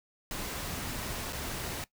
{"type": "noise with dropouts", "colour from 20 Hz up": "pink", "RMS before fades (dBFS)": -37, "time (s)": [0.31, 1.84], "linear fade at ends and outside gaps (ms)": 1, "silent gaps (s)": [1.325, 1.33], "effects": ["noise-tail reverb RT60 0.1 s tail -18 dB re dry"]}